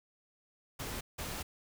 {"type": "noise bursts at uneven times", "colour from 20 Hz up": "pink", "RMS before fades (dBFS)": -40, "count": 2, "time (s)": [[0.79, 1.01], [1.18, 1.43]], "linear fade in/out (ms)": 10, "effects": []}